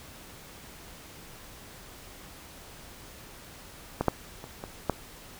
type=clicks; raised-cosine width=1 ms; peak=-12 / -7 / -27 / -22 / -10 dBFS; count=5; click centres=4.01 / 4.083 / 4.441 / 4.639 / 4.897 s; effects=pink hiss -48 dBFS RMS until 5.39 s